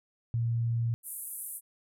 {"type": "tone", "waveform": "sine", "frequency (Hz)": 116.54, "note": "A#2", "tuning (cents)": 0, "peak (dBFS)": -26, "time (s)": [0.34, 0.94], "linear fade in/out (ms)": 0}
{"type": "band-pass noise", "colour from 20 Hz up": "pink", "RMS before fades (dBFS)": -40, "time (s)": [1.03, 1.61], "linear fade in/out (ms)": 50, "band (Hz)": [9400, 13000], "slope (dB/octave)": 48}
{"effects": []}